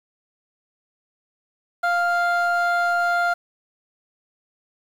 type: tone pair together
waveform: triangle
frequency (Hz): 697.9 / 1396.9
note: F5 / F6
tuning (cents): -1 / 0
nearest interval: octave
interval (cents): 1201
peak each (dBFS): -18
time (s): 1.83-3.34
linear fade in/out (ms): 10
effects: tanh soft clip ceiling -12 dBFS + 8-bit